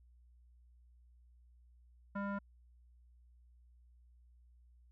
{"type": "tone with low-pass filter", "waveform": "square", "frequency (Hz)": 200.1, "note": "G3", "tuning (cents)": 36, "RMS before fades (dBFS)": -39, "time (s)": [2.15, 2.39], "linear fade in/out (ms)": 10, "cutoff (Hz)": 1300, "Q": 3.6, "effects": ["added 60 Hz sine -61 dBFS peak until 4.91 s"]}